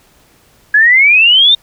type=exponential sweep; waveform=sine; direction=up; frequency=1661.2 to 3685 Hz; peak=-4 dBFS; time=0.74-1.55 s; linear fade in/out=5 ms; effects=pink hiss -49 dBFS RMS until 1.62 s